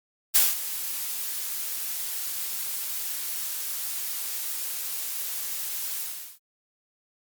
blue noise with ADSR envelope, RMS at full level -17 dBFS, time 0.34-6.39 s, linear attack 18 ms, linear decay 190 ms, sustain -14 dB, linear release 420 ms, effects Opus 48 kbps

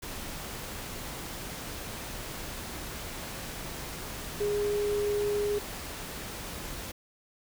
sine tone in noise, 412.4 Hz, G#4, 12 cents flat, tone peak -26 dBFS, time 4.4-5.59 s, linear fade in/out 10 ms, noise pink, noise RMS -39 dBFS, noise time 0.02-6.92 s, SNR +10 dB, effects none

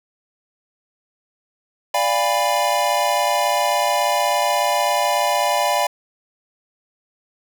square chord, D diminished seventh, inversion none, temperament equal with one note detuned, 587.3 / 698.5 / 814.9 / 987.8 Hz, D5 / F5 / Ab5 / Cb6, 0 / 0 / -33 / 0 cents, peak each -23 dBFS, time 1.94-5.87 s, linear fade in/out 5 ms, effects none

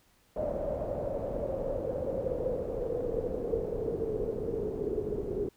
pink noise with low-pass filter sweep, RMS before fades -33 dBFS, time 0.36-5.49 s, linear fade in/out 5 ms, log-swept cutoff 600 to 400 Hz, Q 9.5, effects pink hiss -66 dBFS RMS until 5.56 s

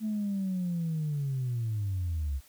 sine linear sweep, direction down, 220 to 64.8 Hz, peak -27 dBFS, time 0-2.41 s, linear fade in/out 50 ms, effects tanh soft clip ceiling -25 dBFS + white hiss -59 dBFS RMS until 2.48 s

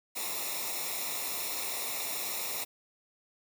white noise with comb filter, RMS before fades -35 dBFS, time 0.15-2.65 s, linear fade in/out 20 ms, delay 0.64 ms, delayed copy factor -0.8, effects none

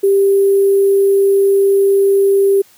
sine tone with sample-and-hold, 394.4 Hz, G4, 11 cents sharp, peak -8 dBFS, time 0.03-2.62 s, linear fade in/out 10 ms, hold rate 11025 Hz, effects white hiss -48 dBFS RMS until 2.77 s

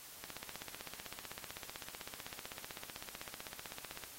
click train, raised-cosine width 0.2 ms, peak -26 dBFS, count 61, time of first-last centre 0.24-4.037 s, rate 15.8 Hz, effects white hiss -53 dBFS RMS until 4.18 s + AAC 48 kbps

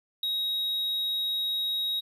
triangle tone with ADSR envelope, 3795 Hz, A#7, 30 cents sharp, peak -23 dBFS, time 0.23-2.01 s, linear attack 3 ms, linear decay 5 ms, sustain -2 dB, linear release 22 ms, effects none

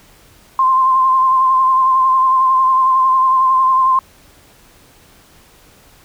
sine tone with vibrato, 1046.5 Hz, C6, in tune, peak -9 dBFS, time 0.59-3.99 s, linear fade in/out 2 ms, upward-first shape triangle, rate 11 Hz, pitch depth 34 cents each way, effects pink hiss -47 dBFS RMS until 6.04 s

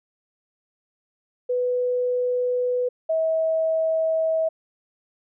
sine tone pair in turn, 495.9 / 643.7 Hz, B4 / E5, +7 / -41 cents, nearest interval perfect fourth, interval 452 cents, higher second, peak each -20 / -19 dBFS, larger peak second, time 1.49-2.89 / 3.09-4.49 s, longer neither, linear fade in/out 10 ms, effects none

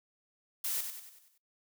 blue noise with echo, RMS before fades -34 dBFS, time 0.64-0.81 s, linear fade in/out 5 ms, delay 95 ms, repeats 6, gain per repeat -6 dB, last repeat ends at 1.38 s, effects noise-tail reverb RT60 0.2 s tail -24 dB re dry

